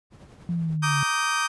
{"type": "noise with tremolo", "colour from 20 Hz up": "brown", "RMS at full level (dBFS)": -41, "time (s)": [0.1, 0.79], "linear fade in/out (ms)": 50, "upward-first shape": "triangle", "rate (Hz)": 10, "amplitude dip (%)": 50}
{"type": "linear sweep", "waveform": "sine", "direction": "down", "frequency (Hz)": [174.61, 138.59], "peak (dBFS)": -23, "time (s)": [0.49, 1.03], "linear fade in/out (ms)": 0}
{"type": "chord", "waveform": "35% pulse", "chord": "Eb major seventh", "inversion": "second", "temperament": "just", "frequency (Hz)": [933.4, 1166.7, 1244.5, 1555.6], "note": ["Bb5", "D6", "Eb6", "G6"], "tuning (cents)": [2, -12, 0, -14], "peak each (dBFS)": [-31, -28, -25, -25], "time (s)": [0.82, 1.48], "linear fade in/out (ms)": 20}
{"effects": ["high-pass 80 Hz 12 dB/octave", "resampled to 24000 Hz"]}